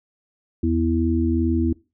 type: harmonic tone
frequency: 82.41 Hz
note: E2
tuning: in tune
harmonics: 1 / 3 / 4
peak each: -22 / -22 / -22 dBFS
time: 0.63-1.73 s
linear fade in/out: 5 ms
effects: noise-tail reverb RT60 0.3 s tail -22 dB re dry